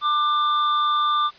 square tone with amplitude modulation, 1189 Hz, D6, 21 cents sharp, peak -17 dBFS, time 0.01-1.31 s, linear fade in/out 50 ms, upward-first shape sine, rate 298 Hz, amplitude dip 35%, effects white hiss -48 dBFS RMS until 1.38 s + resampled to 11025 Hz

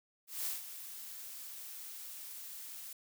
blue noise with ADSR envelope, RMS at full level -36 dBFS, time 0.27-2.93 s, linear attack 190 ms, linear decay 150 ms, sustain -11 dB, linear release 3 ms, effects none

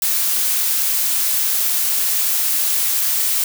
blue noise, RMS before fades -18 dBFS, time 0.02-3.44 s, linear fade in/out 2 ms, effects none

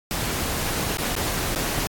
pink noise with dropouts, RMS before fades -26 dBFS, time 0.11-1.87 s, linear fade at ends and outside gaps 0 ms, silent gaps 0.971-0.984 / 1.153-1.164 / 1.55-1.559 s, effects AAC 64 kbps

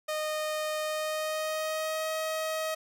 sawtooth tone with pitch glide, 616 to 632.6 Hz, D#5 to D#5, -17 to +29 cents, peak -26 dBFS, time 0.08-2.75 s, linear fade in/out 10 ms, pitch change +46 cents, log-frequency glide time 0.82-2.11 s, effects none

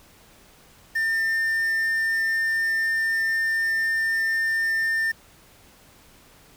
triangle tone with quantisation, 1801 Hz, A6, 40 cents sharp, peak -19 dBFS, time 0.95-5.12 s, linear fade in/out 10 ms, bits 7, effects pink hiss -53 dBFS RMS until 6.56 s

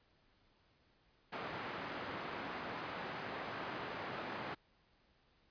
white band-pass noise, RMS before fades -44 dBFS, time 1.32-4.55 s, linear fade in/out 10 ms, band 120 to 1500 Hz, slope 12 dB/octave, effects pink hiss -72 dBFS RMS until 5.5 s + resampled to 11025 Hz

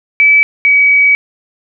sine tone pair in turn, 2300 / 2272 Hz, D7 / C#7, -37 / +42 cents, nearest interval unison, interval 21 cents, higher first, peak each -4 / -5 dBFS, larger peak first, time 0.2-0.43 / 0.65-1.15 s, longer second, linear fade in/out 0 ms, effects none

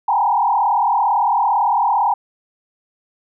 sine tone with frequency modulation, 880 Hz, A5, in tune, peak -13 dBFS, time 0.08-2.14 s, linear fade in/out 5 ms, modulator 37.8 Hz, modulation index 2.7, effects none

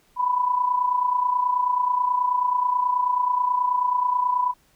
sine tone with amplitude modulation, 992 Hz, B5, 7 cents sharp, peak -16 dBFS, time 0.16-4.54 s, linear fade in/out 50 ms, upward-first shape sine, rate 29.3 Hz, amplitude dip 65%, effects pink hiss -61 dBFS RMS until 4.75 s

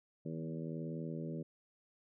harmonic tone with a mistuned harmonic, 81 Hz, E2, 30 cents flat, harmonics 2 / 3 / 4 / 5 / 6 / 7, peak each -41 / -45 / -47 / -49 / -51 / -52 dBFS, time 0.25-1.43 s, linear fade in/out 10 ms, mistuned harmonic 2, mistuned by -25 cents, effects none

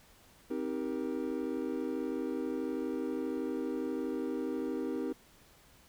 triangle chord, C minor seventh, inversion none, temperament just, 261.6 / 314 / 392.4 / 470.9 Hz, C4 / Eb4 / G4 / Bb4, 0 / +16 / +2 / +18 cents, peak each -35 / -35 / -37 / -38 dBFS, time 0.5-5.13 s, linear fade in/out 10 ms, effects tanh soft clip ceiling -21 dBFS + pink hiss -61 dBFS RMS until 5.88 s

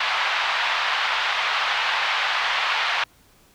pink band-pass noise, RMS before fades -23 dBFS, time 0-3.04 s, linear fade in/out 5 ms, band 870 to 3700 Hz, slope 24 dB/octave, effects pink hiss -56 dBFS RMS until 3.54 s

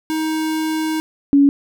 square / sine tone pair in turn, 315.1 / 281.3 Hz, D#4 / C#4, +22 / +26 cents, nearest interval major second, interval 196 cents, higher first, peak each -19 / -8 dBFS, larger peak second, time 0.1-1 / 1.33-1.49 s, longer first, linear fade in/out 0 ms, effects none

